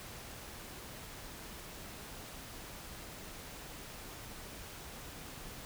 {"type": "silence", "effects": ["pink hiss -48 dBFS RMS until 5.65 s"]}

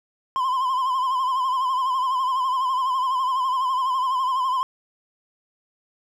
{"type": "tone with vibrato", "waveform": "triangle", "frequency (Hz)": 1034, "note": "C6", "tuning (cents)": -21, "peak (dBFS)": -18, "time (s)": [0.36, 4.63], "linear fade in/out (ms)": 0, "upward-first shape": "sine", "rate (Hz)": 12, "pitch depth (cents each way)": 70, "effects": []}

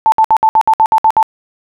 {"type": "tone bursts", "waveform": "sine", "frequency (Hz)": 881, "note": "A5", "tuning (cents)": 2, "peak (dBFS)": -5, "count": 10, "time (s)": [0.06, 1.228], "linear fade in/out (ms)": 0, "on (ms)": 61, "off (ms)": 62, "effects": []}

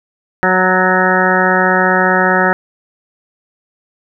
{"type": "harmonic tone with a mistuned harmonic", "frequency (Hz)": 185, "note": "F#3", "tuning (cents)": 0, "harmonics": [1, 2, 3, 4, 5, 7, 8, 9, 10], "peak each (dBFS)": [-18, -18, -18, -18, -18, -18, -18, -18, -18], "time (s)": [0.43, 2.53], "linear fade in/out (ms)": 0, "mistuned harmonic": 9, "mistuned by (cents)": 21, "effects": []}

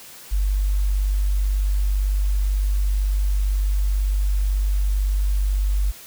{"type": "tone", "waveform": "sine", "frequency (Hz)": 49, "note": "G1", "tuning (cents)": 0, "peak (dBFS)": -17, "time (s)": [0.31, 5.92], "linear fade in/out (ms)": 20, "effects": ["white hiss -42 dBFS RMS until 6.06 s"]}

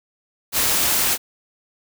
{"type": "noise", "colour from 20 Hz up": "white", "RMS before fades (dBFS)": -19, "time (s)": [0.52, 1.18], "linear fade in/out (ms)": 50, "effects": []}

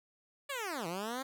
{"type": "linear two-way sweep", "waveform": "10% pulse", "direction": "down then up", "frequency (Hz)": [584, 160, 272.5], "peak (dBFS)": -28, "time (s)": [0.49, 1.23], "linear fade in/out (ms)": 10, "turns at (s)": 0.87, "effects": []}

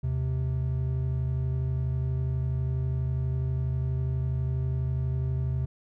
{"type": "tone pair together", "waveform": "triangle", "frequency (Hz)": [77.5, 129.71], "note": ["D#2", "C3"], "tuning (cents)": [-6, -15], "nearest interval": "major sixth", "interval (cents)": 891, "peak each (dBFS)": [-28, -25], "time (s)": [0.03, 5.66], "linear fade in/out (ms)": 10, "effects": []}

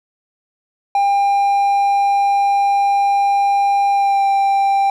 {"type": "tone with pitch glide", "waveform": "triangle", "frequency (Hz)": [800, 789.9], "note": ["G5", "G5"], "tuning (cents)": [35, 13], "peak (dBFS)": -10, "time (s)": [0.95, 4.9], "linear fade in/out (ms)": 2, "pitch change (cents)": -22, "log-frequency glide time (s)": [3.91, 4.25], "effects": []}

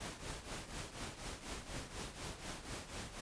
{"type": "noise with tremolo", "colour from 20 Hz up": "pink", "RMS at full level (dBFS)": -43, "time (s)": [0, 3.21], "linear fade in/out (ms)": 10, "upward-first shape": "triangle", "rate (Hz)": 4.1, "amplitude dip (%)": 75, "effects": ["resampled to 22050 Hz"]}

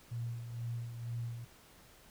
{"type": "tone with tremolo", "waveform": "sine", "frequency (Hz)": 117.9, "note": "A#2", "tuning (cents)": 20, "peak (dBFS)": -35, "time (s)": [0.11, 1.45], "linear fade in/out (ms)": 10, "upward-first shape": "sine", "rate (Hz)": 2.1, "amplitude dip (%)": 55, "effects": ["pink hiss -60 dBFS RMS until 2.1 s"]}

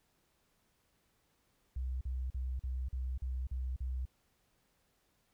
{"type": "tone bursts", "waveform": "sine", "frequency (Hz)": 63.8, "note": "C2", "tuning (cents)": -43, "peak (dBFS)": -34, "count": 8, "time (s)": [1.76, 4.054], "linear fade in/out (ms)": 5, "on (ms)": 250, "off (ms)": 42, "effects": ["pink hiss -75 dBFS RMS until 5.33 s"]}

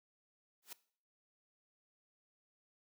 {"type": "noise with exponential growth", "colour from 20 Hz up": "white", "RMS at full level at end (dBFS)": -43, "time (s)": [0.62, 0.73], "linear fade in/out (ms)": 5, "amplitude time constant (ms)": 23, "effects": ["noise-tail reverb RT60 0.5 s tail -19 dB re dry", "high-pass 200 Hz 12 dB/octave"]}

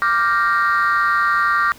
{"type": "chord", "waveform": "sine", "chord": "G minor seventh", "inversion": "second", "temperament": "equal", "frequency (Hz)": [1174.7, 1396.9, 1568, 1864.7], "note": ["D6", "F6", "G6", "Bb6"], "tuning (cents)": [0, 0, 0, 0], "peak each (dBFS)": [-16, -18, -21, -21], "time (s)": [0.02, 1.72], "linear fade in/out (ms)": 0, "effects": ["tanh soft clip ceiling -9 dBFS", "pink hiss -44 dBFS RMS until 1.78 s"]}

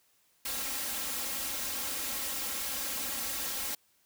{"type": "noise with comb filter", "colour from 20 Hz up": "white", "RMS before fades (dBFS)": -35, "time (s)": [0.45, 3.75], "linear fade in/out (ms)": 5, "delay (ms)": 3.7, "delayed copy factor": 0.95, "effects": ["white hiss -69 dBFS RMS until 4.05 s"]}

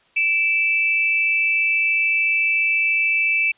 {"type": "tone pair together", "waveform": "sine", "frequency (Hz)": [2330, 2637], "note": ["D7", "E7"], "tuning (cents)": [-14, 0], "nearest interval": "major second", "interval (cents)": 214, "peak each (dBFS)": -19, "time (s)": [0.16, 3.52], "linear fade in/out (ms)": 10, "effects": ["white hiss -58 dBFS RMS until 3.57 s", "resampled to 8000 Hz"]}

